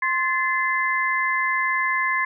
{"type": "tone cluster", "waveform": "sine", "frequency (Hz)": [1053, 1738, 2057], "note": ["C6", "A6", "C7"], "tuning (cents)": [11, -22, -30], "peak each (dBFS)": -24, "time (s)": [0.02, 2.25], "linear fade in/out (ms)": 5, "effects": []}